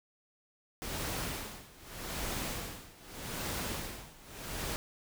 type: noise with tremolo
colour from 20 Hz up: pink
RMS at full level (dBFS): -36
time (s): 0.82-4.76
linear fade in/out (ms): 0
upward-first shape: sine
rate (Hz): 0.82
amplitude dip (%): 90
effects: none